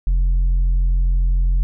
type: tone with tanh clipping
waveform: sine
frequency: 43.65 Hz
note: F1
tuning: in tune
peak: -14 dBFS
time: 0.07-1.63 s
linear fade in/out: 0 ms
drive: 3 dB
effects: none

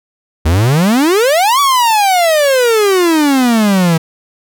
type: exponential two-way sweep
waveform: 45% pulse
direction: up then down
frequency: 73.42 to 1156 to 159 Hz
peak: -8 dBFS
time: 0.45-3.98 s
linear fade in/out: 10 ms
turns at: 1.6 s
effects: none

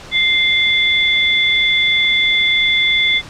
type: tone pair together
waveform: sine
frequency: 2093 / 3465 Hz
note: C7 / A7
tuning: 0 / -27 cents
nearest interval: major sixth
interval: 873 cents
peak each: -14 dBFS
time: 0.11-3.22 s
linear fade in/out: 50 ms
effects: pink hiss -35 dBFS RMS until 3.29 s + low-pass 6000 Hz 12 dB/octave

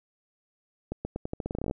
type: accelerating click train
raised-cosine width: 2 ms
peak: -18 dBFS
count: 16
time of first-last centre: 0.92-1.711 s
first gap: 130 ms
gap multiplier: 0.85
effects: none

